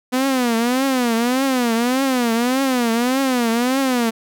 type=tone with vibrato; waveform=sawtooth; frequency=248.4 Hz; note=B3; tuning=10 cents sharp; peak=-12 dBFS; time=0.12-4.11 s; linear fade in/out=20 ms; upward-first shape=triangle; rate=1.7 Hz; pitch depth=180 cents each way; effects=none